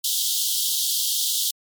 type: high-pass noise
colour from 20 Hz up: pink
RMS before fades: -23 dBFS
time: 0.04-1.51 s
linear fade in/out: 5 ms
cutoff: 3100 Hz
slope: 96 dB/octave
effects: MP3 96 kbps